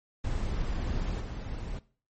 brown noise with level steps, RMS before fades -31 / -36 dBFS, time 0.24-1.79 s, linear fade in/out 5 ms, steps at 1.2 s, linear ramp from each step 10 ms, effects noise-tail reverb RT60 0.4 s tail -18 dB re dry + MP3 32 kbps

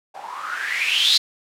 violet noise with low-pass filter sweep, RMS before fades -22 dBFS, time 0.14-1.18 s, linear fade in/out 10 ms, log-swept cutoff 740 to 4200 Hz, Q 8.6, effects none

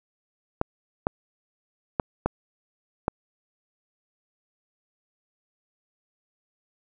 clicks, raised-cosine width 1 ms, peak -8 dBFS, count 5, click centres 0.614 / 1.069 / 1.998 / 2.26 / 3.081 s, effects none

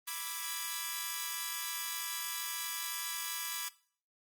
5% pulse chord, E dominant seventh, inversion second, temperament equal, 987.8 / 1174.7 / 1318.5 / 1661.2 Hz, B5 / D6 / E6 / G#6, 0 / 0 / 0 / 0 cents, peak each -30 / -30 / -35 / -29 dBFS, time 0.07-3.69 s, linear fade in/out 10 ms, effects noise-tail reverb RT60 0.5 s tail -19 dB re dry + Opus 24 kbps

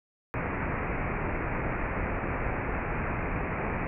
pink low-pass noise, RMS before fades -31 dBFS, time 0.34-3.87 s, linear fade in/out 0 ms, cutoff 2500 Hz, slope 96 dB/octave, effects none

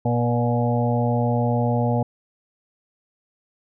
harmonic tone with a mistuned harmonic, 120 Hz, B2, 49 cents flat, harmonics 1 / 2 / 4 / 5 / 6 / 7, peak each -21 / -24 / -27 / -28 / -29 / -29 dBFS, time 0.05-2.03 s, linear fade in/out 5 ms, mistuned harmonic 5, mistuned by -20 cents, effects none

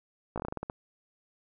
slowing click train, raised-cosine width 1 ms, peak -20 dBFS, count 10, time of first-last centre 0.36-0.699 s, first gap 17 ms, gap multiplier 1.19, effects none

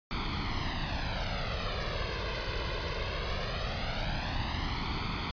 pink noise with flanger, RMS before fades -33 dBFS, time 0.11-5.31 s, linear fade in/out 0 ms, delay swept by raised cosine 0.88 to 1.98 ms, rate 0.2 Hz, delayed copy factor +0.7, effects resampled to 11025 Hz

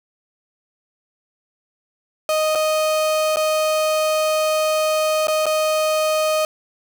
35% pulse tone with dropouts, 622 Hz, D#5, 1 cent flat, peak -15 dBFS, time 2.29-6.45 s, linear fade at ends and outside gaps 1 ms, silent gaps 2.551-2.555 / 3.36-3.369 / 5.271-5.282 / 5.457-5.465 s, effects none

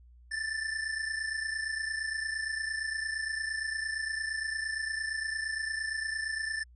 square tone pair together, 1760 / 1788.7 Hz, A6 / A6, 0 / +28 cents, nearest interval unison, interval 28 cents, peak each -34 / -38 dBFS, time 0.31-6.64 s, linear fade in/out 10 ms, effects added 60 Hz sine -53 dBFS peak until 6.75 s + resampled to 24000 Hz

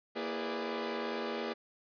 sawtooth tone cluster, 234 / 332.5 / 409.9 / 498.4 / 583 Hz, A#3 / E4 / G#4 / B4 / D5, +7 / +15 / -23 / +16 / -13 cents, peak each -37 / -39 / -35 / -38 / -39 dBFS, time 0.15-1.54 s, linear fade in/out 20 ms, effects resampled to 11025 Hz

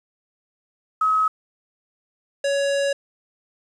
sine / square tone pair in turn, 1278 / 559.7 Hz, D#6 / C#5, +46 / +17 cents, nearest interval octave + major second, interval 1429 cents, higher first, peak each -16 / -20 dBFS, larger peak first, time 1.01-1.28 / 2.44-2.93 s, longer second, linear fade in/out 5 ms, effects resampled to 22050 Hz + 8-bit

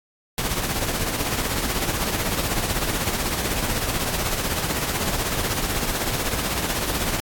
pink noise with tremolo, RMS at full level -22 dBFS, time 0.38-7.2 s, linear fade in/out 0 ms, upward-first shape triangle, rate 16 Hz, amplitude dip 55%, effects AAC 64 kbps

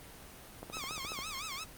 click train, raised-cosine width 1 ms, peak -28 dBFS, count 9, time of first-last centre 0.63-1.189 s, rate 14.3 Hz
10% pulse tone with vibrato, 1174.7 Hz, D6, in tune, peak -30 dBFS, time 0.72-1.65 s, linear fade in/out 20 ms, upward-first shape sine, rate 5.8 Hz, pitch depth 180 cents each way
effects pink hiss -51 dBFS RMS until 1.77 s + Opus 24 kbps

